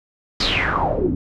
pink noise with low-pass filter sweep, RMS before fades -20 dBFS, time 0.4-1.15 s, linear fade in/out 5 ms, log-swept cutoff 4900 to 240 Hz, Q 7, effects none

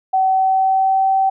sine tone with pitch glide, 760 to 770.6 Hz, F#5 to G5, +46 to -30 cents, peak -12 dBFS, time 0.13-1.3 s, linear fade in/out 10 ms, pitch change +24 cents, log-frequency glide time 0.28-1.1 s, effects none

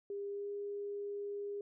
sine tone with pitch glide, 402.4 to 406.4 Hz, G4 to G#4, +45 to -38 cents, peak -38 dBFS, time 0.1-1.61 s, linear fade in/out 2 ms, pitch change +17 cents, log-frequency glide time 0.28-0.49 s, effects none

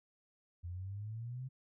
sine exponential sweep, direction up, 84.9 to 133.2 Hz, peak -40 dBFS, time 0.63-1.49 s, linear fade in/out 20 ms, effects none

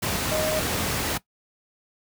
sine tone in noise, 622.3 Hz, D#5, in tune, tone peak -24 dBFS, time 0.31-0.6 s, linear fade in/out 10 ms, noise pink, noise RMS -26 dBFS, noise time 0.02-1.18 s, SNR -1 dB, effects noise-tail reverb RT60 0.1 s tail -19 dB re dry + high-pass 60 Hz 12 dB/octave

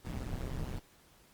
brown noise with amplitude modulation, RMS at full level -34 dBFS, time 0.04-0.8 s, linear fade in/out 20 ms, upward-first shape sine, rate 128 Hz, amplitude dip 100%, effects pink hiss -63 dBFS RMS until 1.33 s + Opus 48 kbps

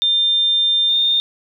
sine tone with pitch glide, 3600 to 3633 Hz, A7 to A#7, +39 to -45 cents, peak -13 dBFS, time 0.02-1.2 s, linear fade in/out 0 ms, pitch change +16 cents, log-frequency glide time 0.88-0.94 s, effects 8-bit

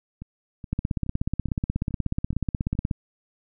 two click trains, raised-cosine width 5 ms, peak -24 / -12 dBFS, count 7 / 37, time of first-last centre 0.22-2.752 / 0.73-2.912 s, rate 2.37 / 16.5 Hz, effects none

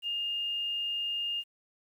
sine tone with quantisation, 2825 Hz, F7, 19 cents sharp, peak -30 dBFS, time 0.02-1.44 s, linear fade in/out 50 ms, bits 10, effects none

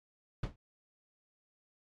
brown noise with exponential decay, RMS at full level -29 dBFS, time 0.43-0.56 s, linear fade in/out 5 ms, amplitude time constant 28 ms, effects low-pass 5000 Hz 12 dB/octave + MP3 64 kbps

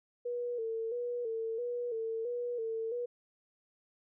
sine tone with vibrato, 466.9 Hz, A#4, 3 cents sharp, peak -33 dBFS, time 0.25-3.06 s, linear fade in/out 10 ms, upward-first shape square, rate 1.5 Hz, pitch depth 63 cents each way, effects none

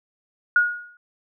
sine tone with exponential decay, 1443 Hz, F#6, 44 cents flat, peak -11 dBFS, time 0.56-0.97 s, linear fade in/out 2 ms, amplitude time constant 87 ms, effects none

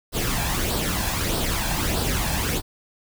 pink noise with flanger, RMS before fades -24 dBFS, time 0.12-2.62 s, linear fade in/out 50 ms, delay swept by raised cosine 0.22 to 1.21 ms, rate 1.6 Hz, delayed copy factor +0.55, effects none

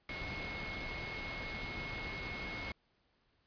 sine tone in noise, 2176 Hz, C#7, 33 cents flat, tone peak -43 dBFS, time 0.09-2.72 s, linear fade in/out 2 ms, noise pink, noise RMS -43 dBFS, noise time 0.09-2.72 s, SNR -3 dB, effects pink hiss -75 dBFS RMS until 3.46 s + resampled to 11025 Hz

